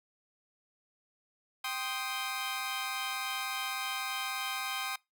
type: chord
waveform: 15% pulse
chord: C minor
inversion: second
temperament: equal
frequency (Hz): 784 / 1046.5 / 1244.5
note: G5 / C6 / Eb6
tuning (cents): 0 / 0 / 0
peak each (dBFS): -32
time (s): 1.64-4.96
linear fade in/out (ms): 5
effects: noise-tail reverb RT60 0.2 s tail -23 dB re dry